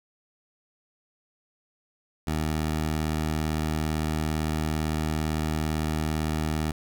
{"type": "tone", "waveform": "15% pulse", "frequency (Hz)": 77.78, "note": "D#2", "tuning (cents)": 0, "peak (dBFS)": -19, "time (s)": [2.27, 6.72], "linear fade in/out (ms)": 5, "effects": []}